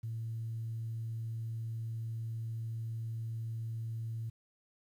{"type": "tone", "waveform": "sine", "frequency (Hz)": 113.4, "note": "A#2", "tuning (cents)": -47, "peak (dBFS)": -35, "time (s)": [0.03, 4.3], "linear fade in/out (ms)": 10, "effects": ["tanh soft clip ceiling -31 dBFS", "11-bit"]}